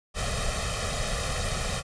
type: noise with comb filter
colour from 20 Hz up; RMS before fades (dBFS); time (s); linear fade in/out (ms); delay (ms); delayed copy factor
pink; -29; 0.14-1.83; 50; 1.6; +1
effects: resampled to 22050 Hz

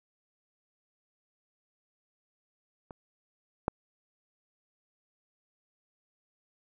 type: clicks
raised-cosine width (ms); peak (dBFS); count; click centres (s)
1; -29 / -12; 2; 2.908 / 3.681
effects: none

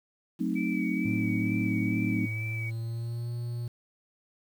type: chord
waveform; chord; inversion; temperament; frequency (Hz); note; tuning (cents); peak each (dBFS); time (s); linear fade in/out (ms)
sine; F# diminished seventh; none; equal with one note detuned; 183.83 / 220 / 261.6 / 311.1; F#3 / A3 / C4 / Eb4; -11 / 0 / 0 / 0; -32; 0.39-2.27; 20
type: tone with vibrato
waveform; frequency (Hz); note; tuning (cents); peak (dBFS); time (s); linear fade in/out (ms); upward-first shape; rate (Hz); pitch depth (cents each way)
sine; 2291; D7; -44; -35; 0.55-2.71; 20; sine; 2.2; 30
type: tone with pitch glide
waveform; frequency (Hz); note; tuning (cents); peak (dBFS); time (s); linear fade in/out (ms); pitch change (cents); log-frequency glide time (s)
triangle; 110.1 to 119.37; A2 to A#2; +2 to +42; -29; 1.05-3.68; 5; +140; 2.35-3.32
effects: 9-bit

